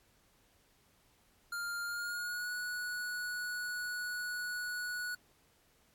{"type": "tone with pitch glide", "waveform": "square", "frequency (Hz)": [1400, 1467.1], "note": ["F6", "F#6"], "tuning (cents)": [4, -15], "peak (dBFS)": -37, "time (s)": [1.52, 5.15], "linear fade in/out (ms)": 5, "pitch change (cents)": 81, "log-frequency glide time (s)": [1.83, 2.52], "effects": ["pink hiss -69 dBFS RMS until 5.94 s", "AAC 64 kbps"]}